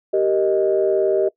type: chord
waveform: sine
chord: Eb major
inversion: first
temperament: just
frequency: 388.9 / 466.7 / 622.3 Hz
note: G4 / Bb4 / Eb5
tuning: -14 / +2 / 0 cents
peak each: -17 / -22 / -19 dBFS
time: 0.13-1.29 s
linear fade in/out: 10 ms
effects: noise-tail reverb RT60 0.1 s tail -21 dB re dry + tanh soft clip ceiling -6 dBFS